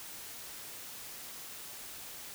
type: silence
effects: white hiss -46 dBFS RMS until 2.34 s